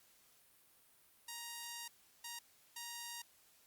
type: tone bursts at uneven times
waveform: 5% pulse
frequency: 939 Hz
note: A#5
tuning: 12 cents sharp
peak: -33 dBFS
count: 3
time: 1.28-1.88 / 2.24-2.39 / 2.76-3.22 s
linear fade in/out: 5 ms
effects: white hiss -68 dBFS RMS until 3.66 s + Opus 48 kbps